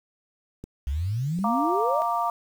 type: clicks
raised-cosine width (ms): 3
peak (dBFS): -24 / -27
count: 2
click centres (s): 0.64 / 1.389
type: exponential sweep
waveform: sine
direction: up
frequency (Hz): 63.7 to 660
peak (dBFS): -24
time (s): 0.87-2.02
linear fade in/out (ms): 0
type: chord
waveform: sine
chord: Bb major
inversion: second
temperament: equal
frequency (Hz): 698.5 / 932.3 / 1174.7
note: F5 / Bb5 / D6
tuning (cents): 0 / 0 / 0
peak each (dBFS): -27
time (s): 1.44-2.3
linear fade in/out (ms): 2
effects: 8-bit